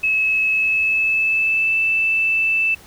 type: tone with pitch glide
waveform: sine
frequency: 2584 to 2643 Hz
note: E7 to E7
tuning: -35 to +4 cents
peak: -15 dBFS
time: 0.03-2.75 s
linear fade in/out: 10 ms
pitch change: +39 cents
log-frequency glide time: 0.5-1.77 s
effects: pink hiss -45 dBFS RMS until 2.86 s